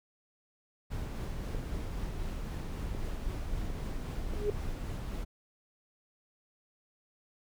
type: noise with tremolo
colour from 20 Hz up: brown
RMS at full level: -35 dBFS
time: 0.9-5.25 s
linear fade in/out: 20 ms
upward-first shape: triangle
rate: 3.8 Hz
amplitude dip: 25%
type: clicks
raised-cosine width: 2 ms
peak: -28 dBFS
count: 4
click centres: 1.548 / 2.949 / 3.702 / 4.336 s
type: tone with exponential growth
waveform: sine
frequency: 414.6 Hz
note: G#4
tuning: 3 cents flat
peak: -24 dBFS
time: 4.29-4.5 s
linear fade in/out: 2 ms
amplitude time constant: 45 ms
effects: none